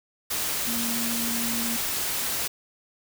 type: tone in noise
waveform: sine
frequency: 233.1 Hz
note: A#3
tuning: in tune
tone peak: -30 dBFS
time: 0.67-1.77 s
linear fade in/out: 10 ms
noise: white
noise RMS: -28 dBFS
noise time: 0.3-2.48 s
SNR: -5 dB
effects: none